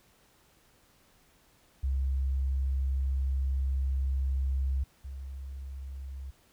sine tone pair in turn, 66.8 / 67.42 Hz, C2 / C#2, +36 / -48 cents, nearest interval unison, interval 16 cents, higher second, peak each -26 / -37 dBFS, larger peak first, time 1.83-4.84 / 5.04-6.31 s, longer first, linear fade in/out 10 ms, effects pink hiss -64 dBFS RMS until 6.52 s

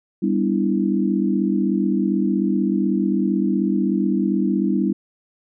sine chord, E minor seventh, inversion first, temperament equal with one note detuned, 196.91 / 246.9 / 293.7 / 329.6 Hz, G3 / B3 / D4 / E4, +8 / 0 / 0 / 0 cents, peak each -20 / -24 / -24 / -23 dBFS, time 0.22-4.93 s, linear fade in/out 10 ms, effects none

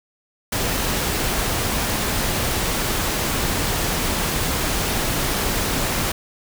pink noise, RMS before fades -22 dBFS, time 0.52-6.12 s, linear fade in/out 5 ms, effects none

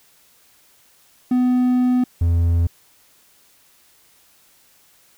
triangle tone pair in turn, 250 / 84.76 Hz, B3 / E2, +21 / +49 cents, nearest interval octave + perfect fifth, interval 1872 cents, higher first, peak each -12 dBFS, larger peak neither, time 1.31-2.04 / 2.21-2.67 s, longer first, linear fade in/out 5 ms, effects white hiss -55 dBFS RMS until 5.17 s

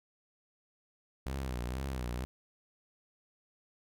sawtooth tone with vibrato, 63.8 Hz, C2, 43 cents flat, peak -31 dBFS, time 1.26-2.25 s, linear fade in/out 0 ms, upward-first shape sine, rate 2.1 Hz, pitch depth 110 cents each way, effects none

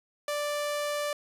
sawtooth tone, 587.3 Hz, D5, in tune, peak -25 dBFS, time 0.28-1.13 s, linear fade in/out 2 ms, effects resampled to 32000 Hz

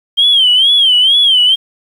sine tone with vibrato, 3166 Hz, G7, 17 cents sharp, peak -5 dBFS, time 0.17-1.56 s, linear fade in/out 20 ms, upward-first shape sine, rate 2.2 Hz, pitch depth 130 cents each way, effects tanh soft clip ceiling -1 dBFS + 7-bit

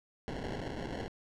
violet noise with sample-and-hold, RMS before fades -39 dBFS, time 0.28-1.08 s, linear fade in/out 0 ms, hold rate 1225 Hz, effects low-pass 5000 Hz 12 dB/octave

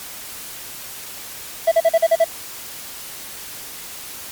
triangle tone bursts, 659.3 Hz, E5, in tune, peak -8 dBFS, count 7, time 1.67-2.245 s, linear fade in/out 10 ms, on 47 ms, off 41 ms, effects white hiss -34 dBFS RMS until 4.31 s + MP3 96 kbps

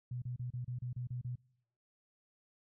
sine tone bursts, 123.47 Hz, B2, in tune, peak -37 dBFS, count 9, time 0.11-1.356 s, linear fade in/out 5 ms, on 110 ms, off 32 ms, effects noise-tail reverb RT60 0.7 s tail -24 dB re dry

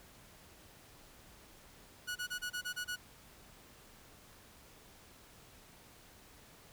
sawtooth tone bursts, 1464 Hz, F#6, 19 cents flat, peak -33 dBFS, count 8, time 2.07-2.963 s, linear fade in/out 20 ms, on 88 ms, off 27 ms, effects pink hiss -59 dBFS RMS until 6.72 s

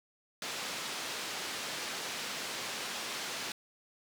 white band-pass noise, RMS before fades -39 dBFS, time 0.42-3.52 s, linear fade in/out 2 ms, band 170 to 5100 Hz, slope 12 dB/octave, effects none

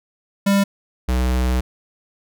square tone pair in turn, 198.7 / 62.84 Hz, G3 / B1, +24 / +31 cents, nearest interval octave + minor sixth, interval 1993 cents, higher first, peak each -14 / -17 dBFS, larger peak first, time 0.46-0.64 / 1.08-1.61 s, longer second, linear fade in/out 10 ms, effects none

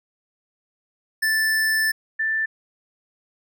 square / sine tone pair in turn, 1760 / 1769.9 Hz, A6 / A6, 0 / +10 cents, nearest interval unison, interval 10 cents, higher second, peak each -19 / -20 dBFS, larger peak first, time 1.22-1.92 / 2.19-2.46 s, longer first, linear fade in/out 10 ms, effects none

